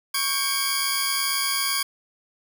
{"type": "tone cluster", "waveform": "15% pulse", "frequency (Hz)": [1107, 1595, 2292, 4873], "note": ["C#6", "G6", "D7", "D#8"], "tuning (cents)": [-3, 30, -43, -37], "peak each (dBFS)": [-21, -24, -25, -19], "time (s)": [0.14, 1.83], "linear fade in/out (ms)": 5, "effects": []}